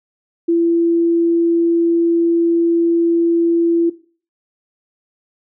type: tone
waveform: sine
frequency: 337.1 Hz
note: E4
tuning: 39 cents sharp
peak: -11 dBFS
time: 0.48-3.9 s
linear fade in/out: 10 ms
effects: noise-tail reverb RT60 0.4 s tail -17 dB re dry

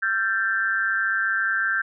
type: tone with amplitude modulation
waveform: sine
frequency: 1568 Hz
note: G6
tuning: in tune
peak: -16 dBFS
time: 0.02-1.82 s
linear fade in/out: 10 ms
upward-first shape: sine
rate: 205 Hz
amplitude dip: 95%
effects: none

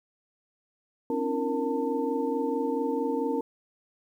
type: tone cluster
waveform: sine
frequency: 264.5 / 289 / 331.5 / 464.7 / 893 Hz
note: C4 / D4 / E4 / A#4 / A5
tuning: +19 / -28 / +10 / -5 / +25 cents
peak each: -31 / -32 / -36 / -29 / -35 dBFS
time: 1.1-3.41 s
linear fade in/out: 2 ms
effects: 10-bit

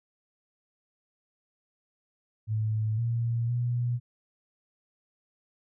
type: tone with pitch steps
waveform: sine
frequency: 108.9 / 116.9 / 121.1 Hz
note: A2 / A#2 / B2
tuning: -17 / +5 / -34 cents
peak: -25 dBFS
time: 2.47-4 s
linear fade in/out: 50 ms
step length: 510 ms
effects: none

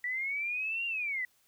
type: linear two-way sweep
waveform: sine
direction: up then down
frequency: 1942 to 2795 to 1942 Hz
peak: -31 dBFS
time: 0.04-1.25 s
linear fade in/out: 2 ms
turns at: 0.86 s
effects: white hiss -69 dBFS RMS until 1.47 s

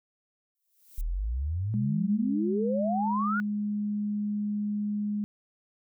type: noise with exponential growth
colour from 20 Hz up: violet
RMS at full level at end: -46 dBFS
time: 0.55-1.01 s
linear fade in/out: 0 ms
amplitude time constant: 100 ms
type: exponential sweep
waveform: sine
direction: up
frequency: 35.27 to 1480 Hz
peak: -27 dBFS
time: 0.98-3.4 s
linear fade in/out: 0 ms
type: tone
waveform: sine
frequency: 207.7 Hz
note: G#3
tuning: in tune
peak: -27 dBFS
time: 1.74-5.24 s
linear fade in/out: 0 ms
effects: none

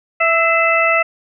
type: harmonic tone with a mistuned harmonic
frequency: 659.3 Hz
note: E5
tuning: in tune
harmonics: 1 / 2 / 3 / 4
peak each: -17 / -17 / -17 / -17 dBFS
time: 0.2-1.03 s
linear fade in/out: 10 ms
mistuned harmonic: 3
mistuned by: +50 cents
effects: none

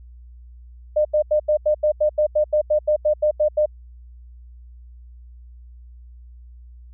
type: tone bursts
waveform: sine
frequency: 605 Hz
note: D#5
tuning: 49 cents flat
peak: -14 dBFS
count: 16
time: 0.96-3.66 s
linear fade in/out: 10 ms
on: 90 ms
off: 84 ms
effects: added 60 Hz sine -40 dBFS peak until 6.93 s

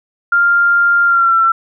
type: tone with pitch glide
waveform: sine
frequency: 1396.9 to 1346.2 Hz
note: F6 to E6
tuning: 0 to +36 cents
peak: -8 dBFS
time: 0.32-1.52 s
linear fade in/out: 5 ms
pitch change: -64 cents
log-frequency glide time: 1.05-1.38 s
effects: none

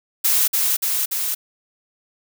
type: noise with echo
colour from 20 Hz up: blue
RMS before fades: -17 dBFS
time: 0.24-0.48 s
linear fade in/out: 10 ms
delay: 290 ms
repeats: 3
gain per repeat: -2 dB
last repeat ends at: 1.35 s
effects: none

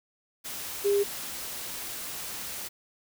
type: tone in noise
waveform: sine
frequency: 403.5 Hz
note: G#4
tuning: 50 cents flat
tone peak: -21 dBFS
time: 0.84-1.04 s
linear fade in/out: 20 ms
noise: white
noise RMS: -37 dBFS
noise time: 0.44-2.69 s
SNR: +13 dB
effects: none

